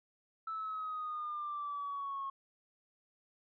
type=exponential sweep; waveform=sine; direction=down; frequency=1318.5 to 1086 Hz; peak=-36 dBFS; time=0.47-2.3 s; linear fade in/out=5 ms; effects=tanh soft clip ceiling -32 dBFS